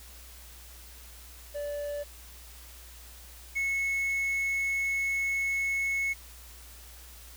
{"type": "tone pair in turn", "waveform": "triangle", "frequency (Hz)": [581, 2194], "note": ["D5", "C#7"], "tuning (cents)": [-19, -18], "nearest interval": "octave + major seventh", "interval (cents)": 2301, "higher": "second", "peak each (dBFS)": [-30, -25], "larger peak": "second", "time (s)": [[1.54, 2.04], [3.55, 6.14]], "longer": "second", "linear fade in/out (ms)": 20, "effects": ["added 60 Hz sine -49 dBFS peak until 7.36 s", "white hiss -51 dBFS RMS until 7.36 s"]}